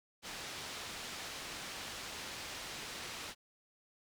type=low-pass noise; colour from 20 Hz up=white; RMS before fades=-45 dBFS; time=0.22-3.35 s; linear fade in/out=50 ms; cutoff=5000 Hz; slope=12 dB/octave; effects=none